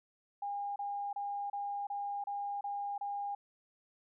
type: tone bursts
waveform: sine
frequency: 810 Hz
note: G#5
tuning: 43 cents flat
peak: -35 dBFS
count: 8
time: 0.42-3.35 s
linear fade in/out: 5 ms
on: 340 ms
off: 30 ms
effects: none